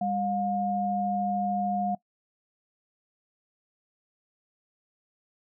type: tone pair together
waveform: sine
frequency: 200 / 713.4 Hz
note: G3 / F5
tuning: +35 / +37 cents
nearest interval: octave + minor seventh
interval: 2202 cents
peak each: -30 / -27 dBFS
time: 0.01-1.95 s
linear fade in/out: 5 ms
effects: noise-tail reverb RT60 0.1 s tail -20 dB re dry